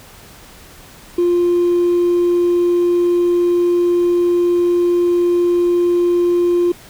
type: tone with hard clipping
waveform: triangle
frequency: 350 Hz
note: F4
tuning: 4 cents sharp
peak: -11 dBFS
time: 1.18-6.72 s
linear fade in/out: 5 ms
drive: 2 dB
effects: pink hiss -41 dBFS RMS until 6.89 s